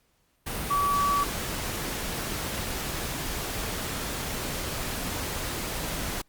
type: tone in noise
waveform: sine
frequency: 1143 Hz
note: D6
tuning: 47 cents flat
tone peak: -22 dBFS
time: 0.7-1.24 s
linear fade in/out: 10 ms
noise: pink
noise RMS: -32 dBFS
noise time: 0.46-6.22 s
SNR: +7 dB
effects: pink hiss -69 dBFS RMS until 6.28 s + Opus 48 kbps